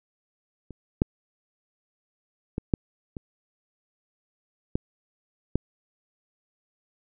clicks, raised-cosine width 3 ms, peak -27 / -6 / -15 / -7 / -22 / -11 / -9 dBFS, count 7, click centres 0.707 / 1.019 / 2.581 / 2.738 / 3.168 / 4.755 / 5.556 s, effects none

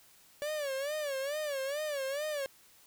45% pulse tone with vibrato, 572 Hz, D5, 46 cents flat, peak -33 dBFS, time 0.42-2.46 s, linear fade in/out 0 ms, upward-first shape sine, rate 2.3 Hz, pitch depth 130 cents each way, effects white hiss -61 dBFS RMS until 2.86 s

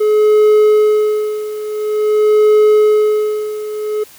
triangle tone with tremolo, 425.4 Hz, G#4, 42 cents sharp, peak -4 dBFS, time 0-4.04 s, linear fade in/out 10 ms, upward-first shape sine, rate 0.48 Hz, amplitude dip 80%, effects white hiss -41 dBFS RMS until 4.18 s

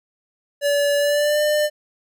square tone with pitch glide, 574 to 599.4 Hz, D5 to D5, -40 to +35 cents, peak -17 dBFS, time 0.61-1.7 s, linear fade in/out 50 ms, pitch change +75 cents, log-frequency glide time 0.97-1.41 s, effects none

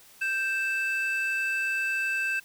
triangle tone pair together, 1568 / 2637 Hz, G6 / E7, 0 / 0 cents, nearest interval major sixth, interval 900 cents, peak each -26 / -26 dBFS, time 0.21-2.4 s, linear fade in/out 10 ms, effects tanh soft clip ceiling -18 dBFS + white hiss -54 dBFS RMS until 2.44 s

